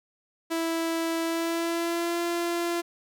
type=tone with pitch glide; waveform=sawtooth; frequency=329.6 to 342.8 Hz; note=E4 to F4; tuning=0 to -32 cents; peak=-22 dBFS; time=0.5-2.82 s; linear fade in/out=20 ms; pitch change=+68 cents; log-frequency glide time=1.23-2.21 s; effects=none